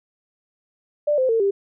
sine tone with pitch steps, 591 / 517.5 / 453.1 / 396.7 Hz, D5 / C5 / A#4 / G4, +11 / -19 / -49 / +21 cents, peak -16 dBFS, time 1.07-1.51 s, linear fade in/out 10 ms, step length 110 ms, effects none

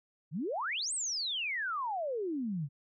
sine exponential two-way sweep, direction up then down, 132.4 to 8760 to 132.4 Hz, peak -32 dBFS, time 0.31-2.69 s, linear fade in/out 50 ms, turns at 0.93 s, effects none

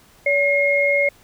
sine tone pair together, 568.9 / 2148 Hz, C#5 / C7, +45 / +45 cents, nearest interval octave + major seventh, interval 2300 cents, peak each -18 / -17 dBFS, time 0.26-1.09 s, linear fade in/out 5 ms, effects pink hiss -52 dBFS RMS until 1.23 s

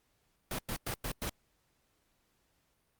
pink noise bursts, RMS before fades -36 dBFS, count 5, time 0.51-1.295 s, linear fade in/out 2 ms, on 77 ms, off 100 ms, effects pink hiss -75 dBFS RMS until 2.99 s + Opus 48 kbps

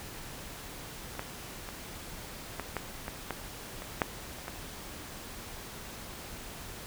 clicks, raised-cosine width 0.5 ms, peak -29 / -19 / -24 / -18 / -16 / -21 / -18 / -26 / -10 / -22 dBFS, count 10, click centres 1.152 / 1.194 / 1.689 / 2.597 / 2.767 / 3.081 / 3.307 / 3.821 / 4.018 / 4.481 s, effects pink hiss -44 dBFS RMS until 6.86 s

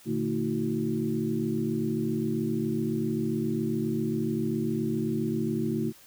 sine tone cluster, 119.2 / 150.9 / 224.3 / 320.1 / 367.5 Hz, A#2 / D3 / A3 / D#4 / F#4, +39 / +47 / +34 / +49 / -12 cents, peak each -37 / -34 / -29 / -32 / -33 dBFS, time 0.05-5.93 s, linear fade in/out 50 ms, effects white hiss -54 dBFS RMS until 6.06 s

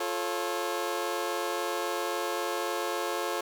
20% pulse chord, F augmented, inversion none, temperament just, 349.2 / 436.5 / 545.7 Hz, F4 / A4 / C#5, 0 / -14 / -27 cents, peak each -29 dBFS, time 0-3.41 s, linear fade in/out 5 ms, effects none

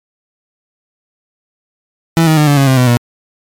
30% pulse tone with pitch steps, 164.81 / 157.55 / 150.61 / 143.97 / 137.63 / 131.57 / 125.77 / 120.23 Hz, E3 / D#3 / D3 / D3 / C#3 / C3 / B2 / B2, 0 / +22 / +44 / -34 / -12 / +10 / +32 / -46 cents, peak -4 dBFS, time 2.17-2.97 s, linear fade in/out 0 ms, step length 100 ms, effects MP3 96 kbps

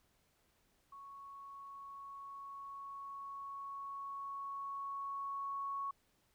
sine tone with level ramp, 1108.7 Hz, C#6, in tune, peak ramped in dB -50 to -37 dBFS, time 0.92-5.91 s, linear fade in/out 5 ms, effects pink hiss -75 dBFS RMS until 6.34 s

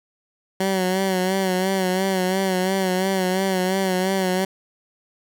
15% pulse tone with vibrato, 188.1 Hz, F#3, 29 cents sharp, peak -13 dBFS, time 0.6-4.45 s, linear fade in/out 5 ms, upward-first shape sine, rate 2.9 Hz, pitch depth 51 cents each way, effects none

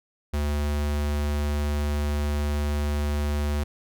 square tone, 73.42 Hz, D2, in tune, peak -24 dBFS, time 0.33-3.64 s, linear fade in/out 10 ms, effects none

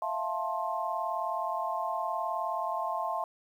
sine chord, F major seventh, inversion third, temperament equal with one note detuned, 659.3 / 698.5 / 880 / 1058.1 Hz, E5 / F5 / A5 / C6, 0 / 0 / 0 / +19 cents, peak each -36 / -36 / -35 / -34 dBFS, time 0.02-3.24 s, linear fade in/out 2 ms, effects 10-bit

